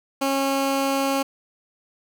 15% pulse tone, 273.1 Hz, C#4, 26 cents flat, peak -14 dBFS, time 0.21-1.23 s, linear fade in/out 10 ms, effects none

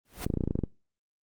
pink noise with exponential growth, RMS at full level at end -32 dBFS, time 0.05-0.25 s, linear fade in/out 5 ms, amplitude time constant 43 ms
clicks, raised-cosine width 3 ms, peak -15 dBFS, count 11, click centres 0.265 / 0.302 / 0.339 / 0.373 / 0.408 / 0.438 / 0.476 / 0.509 / 0.555 / 0.59 / 0.637 s
effects noise-tail reverb RT60 0.3 s tail -26 dB re dry + Opus 24 kbps

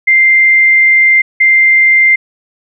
sine tone pair in turn, 2093 / 2093 Hz, C7 / C7, 0 / 0 cents, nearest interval unison, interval 0 cents, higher neither, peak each -4 dBFS, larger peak neither, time 0.07-1.22 / 1.4-2.16 s, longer first, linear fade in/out 10 ms, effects none

